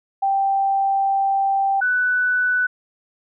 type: tone pair in turn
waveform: sine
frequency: 784 / 1490.7 Hz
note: G5 / F#6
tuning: 0 / +12 cents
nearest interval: major seventh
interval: 1112 cents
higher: second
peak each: -16 dBFS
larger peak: neither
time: 0.22-1.81 / 1.81-2.67 s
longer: first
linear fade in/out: 10 ms
effects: none